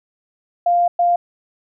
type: tone bursts at uneven times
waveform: sine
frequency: 698.5 Hz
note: F5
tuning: in tune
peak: -12 dBFS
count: 2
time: 0.66-0.88 / 0.99-1.16 s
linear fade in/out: 5 ms
effects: none